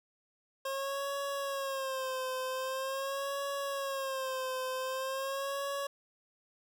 25% pulse tone with vibrato, 537 Hz, C5, 45 cents sharp, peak -30 dBFS, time 0.65-5.87 s, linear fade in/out 5 ms, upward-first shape sine, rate 0.44 Hz, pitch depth 71 cents each way, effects none

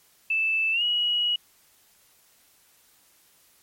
sine tone with pitch glide, 2637 to 2909 Hz, E7 to F#7, 0 to -30 cents, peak -21 dBFS, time 0.3-1.36 s, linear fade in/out 5 ms, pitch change +170 cents, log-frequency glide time 0.72-0.83 s, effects white hiss -60 dBFS RMS until 3.62 s + MP3 64 kbps

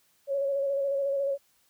sine tone with vibrato, 554.4 Hz, C#5, in tune, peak -25 dBFS, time 0.27-1.38 s, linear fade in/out 50 ms, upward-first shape square, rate 14 Hz, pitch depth 24 cents each way, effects white hiss -67 dBFS RMS until 1.69 s

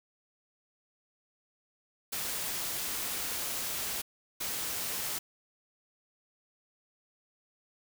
white noise bursts at uneven times, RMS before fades -35 dBFS, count 2, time 2.12-4.02 / 4.4-5.19 s, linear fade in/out 10 ms, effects none

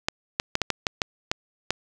clicks, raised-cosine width 0.2 ms, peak -5 dBFS, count 9, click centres 0.085 / 0.399 / 0.554 / 0.617 / 0.703 / 0.868 / 1.018 / 1.315 / 1.706 s, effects none

